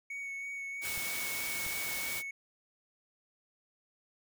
triangle tone with vibrato, 2225 Hz, C#7, 6 cents sharp, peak -36 dBFS, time 0.1-2.31 s, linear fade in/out 5 ms, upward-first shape sine, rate 3.1 Hz, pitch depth 14 cents each way
white noise, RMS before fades -38 dBFS, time 0.81-2.23 s, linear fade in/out 50 ms
clicks, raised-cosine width 5 ms, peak -35 dBFS, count 2, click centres 0.977 / 1.665 s
effects none

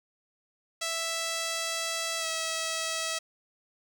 5% pulse tone with pitch glide, 659.3 to 649.1 Hz, E5 to E5, 0 to -27 cents, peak -18 dBFS, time 0.81-3.19 s, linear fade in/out 10 ms, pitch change -27 cents, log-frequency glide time 2.19-2.26 s, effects none

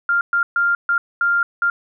sine tone bursts at uneven times, 1396.9 Hz, F6, in tune, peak -14 dBFS, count 6, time 0.09-0.21 / 0.33-0.43 / 0.56-0.75 / 0.89-0.98 / 1.21-1.43 / 1.62-1.7 s, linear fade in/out 2 ms, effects none

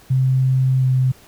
sine tone with pitch glide, 130.81 to 129.46 Hz, C3 to C3, 0 to -18 cents, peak -13 dBFS, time 0.1-1.12 s, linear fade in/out 10 ms, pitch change -18 cents, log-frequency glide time 0.78-0.86 s, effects pink hiss -48 dBFS RMS until 1.27 s

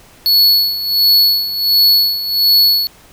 square tone with tremolo, 4400 Hz, C#8, 14 cents flat, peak -7 dBFS, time 0.26-2.87 s, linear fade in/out 0 ms, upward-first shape sine, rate 1.4 Hz, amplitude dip 75%, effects pink hiss -44 dBFS RMS until 3.12 s

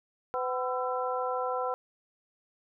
harmonic tone with a mistuned harmonic, 252.4 Hz, B3, 38 cents sharp, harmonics 2 / 3 / 4 / 5, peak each -32 / -34 / -35 / -36 dBFS, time 0.34-1.74 s, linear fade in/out 0 ms, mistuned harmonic 5, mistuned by +100 cents, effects none

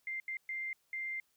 sine tone bursts at uneven times, 2095 Hz, C7, 2 cents sharp, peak -36 dBFS, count 4, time 0.07-0.2 / 0.28-0.37 / 0.49-0.73 / 0.93-1.2 s, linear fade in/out 2 ms, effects white hiss -75 dBFS RMS until 1.36 s

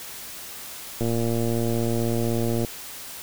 click train, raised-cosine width 2 ms, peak -13 dBFS, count 191, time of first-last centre 1.01-2.648 s, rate 116 Hz, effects white hiss -38 dBFS RMS until 3.22 s

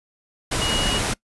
sine tone in noise, 2892 Hz, F#7, 40 cents flat, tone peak -24 dBFS, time 0.61-0.99 s, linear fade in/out 10 ms, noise pink, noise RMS -23 dBFS, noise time 0.51-1.14 s, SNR -4 dB, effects noise-tail reverb RT60 0.1 s tail -23 dB re dry + resampled to 24000 Hz

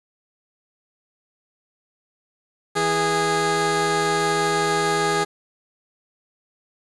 15% pulse tone pair together, 163.6 / 412.2 Hz, E3 / G#4, -13 / -13 cents, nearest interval octave + major third, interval 1600 cents, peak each -20 / -13 dBFS, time 2.75-5.25 s, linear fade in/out 20 ms, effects resampled to 24000 Hz + 7-bit

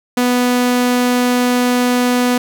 sawtooth tone, 246.9 Hz, B3, in tune, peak -8 dBFS, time 0.17-2.38 s, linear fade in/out 5 ms, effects none

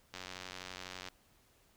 click train, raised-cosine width 0.2 ms, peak -26 dBFS, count 88, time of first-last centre 0.14-1.086 s, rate 92 Hz, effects pink hiss -68 dBFS RMS until 1.76 s

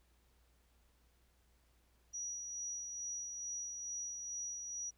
sine tone with tremolo, 5810 Hz, F#8, 32 cents flat, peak -39 dBFS, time 2.13-4.91 s, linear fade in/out 20 ms, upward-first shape sine, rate 2.3 Hz, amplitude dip 35%, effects added 60 Hz sine -70 dBFS peak until 4.97 s + pink hiss -75 dBFS RMS until 4.97 s

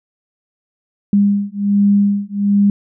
sine beating tone pair, 201.4 / 202.7 Hz, G3 / G#3, +47 / -42 cents, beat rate 1.3 Hz, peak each -14 dBFS, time 1.13-2.7 s, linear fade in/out 2 ms, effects none

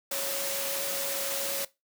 sine tone in noise, 553 Hz, C#5, 4 cents flat, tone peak -36 dBFS, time 0.11-1.65 s, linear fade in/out 5 ms, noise white, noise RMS -32 dBFS, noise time 0.11-1.65 s, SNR -7 dB, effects noise-tail reverb RT60 0.2 s tail -18 dB re dry + high-pass 200 Hz 12 dB/octave

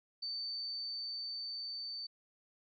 sine tone with level ramp, 4559 Hz, C#8, 48 cents sharp, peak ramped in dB -37 to -40 dBFS, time 0.22-2.07 s, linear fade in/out 10 ms, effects none

